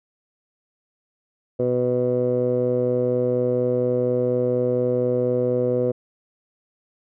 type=tone with low-pass filter; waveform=15% pulse; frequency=124.2 Hz; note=B2; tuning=10 cents sharp; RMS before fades=-21 dBFS; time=1.59-5.92 s; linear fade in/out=10 ms; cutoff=520 Hz; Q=4.7; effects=none